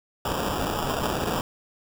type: noise with sample-and-hold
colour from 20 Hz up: violet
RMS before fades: -27 dBFS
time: 0.25-1.41 s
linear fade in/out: 2 ms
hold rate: 2100 Hz
effects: none